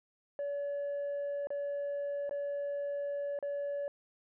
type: tone with dropouts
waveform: sine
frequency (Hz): 570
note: C#5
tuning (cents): +48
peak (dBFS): -31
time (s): 0.39-3.88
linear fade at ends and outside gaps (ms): 1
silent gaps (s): 1.471-1.504 / 2.294-2.31 / 3.389-3.426
effects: tanh soft clip ceiling -32 dBFS